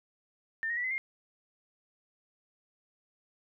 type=tone with pitch steps; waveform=sine; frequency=1800 / 1875.4 / 1953.9 / 2036 / 2121 Hz; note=A6 / A#6 / B6 / C7 / C7; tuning=+39 / +10 / -19 / -48 / +23 cents; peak=-30 dBFS; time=0.63-0.98 s; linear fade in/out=0 ms; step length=70 ms; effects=none